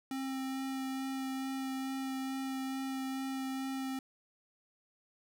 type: tone with vibrato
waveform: square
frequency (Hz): 265.8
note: C4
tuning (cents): +27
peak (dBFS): -36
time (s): 0.11-3.99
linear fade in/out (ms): 2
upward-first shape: sine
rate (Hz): 2.3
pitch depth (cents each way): 9
effects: none